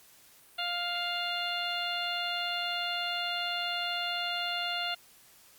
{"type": "harmonic tone", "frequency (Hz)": 701, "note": "F5", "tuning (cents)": 6, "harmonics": [1, 2, 3, 4, 5, 6], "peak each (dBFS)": [-37, -37, -41, -35, -38, -40], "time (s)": [0.58, 4.95], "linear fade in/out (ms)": 10, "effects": ["white hiss -58 dBFS RMS until 5.58 s", "Opus 48 kbps"]}